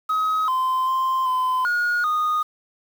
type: tone with pitch steps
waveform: sine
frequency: 1269 / 1033 / 1045 / 1021 / 1439 / 1235 Hz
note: D#6 / C6 / C6 / C6 / F#6 / D#6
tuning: +34 / -22 / -2 / -43 / -49 / -13 cents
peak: -16 dBFS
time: 0.09-2.43 s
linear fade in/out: 10 ms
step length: 390 ms
effects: tanh soft clip ceiling -18 dBFS + 7-bit